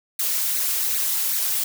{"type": "noise with flanger", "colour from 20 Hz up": "blue", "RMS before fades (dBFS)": -23, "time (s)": [0.19, 1.64], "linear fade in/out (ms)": 5, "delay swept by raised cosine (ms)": [0.47, 6.27], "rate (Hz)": 2.6, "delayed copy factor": 0.95, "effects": []}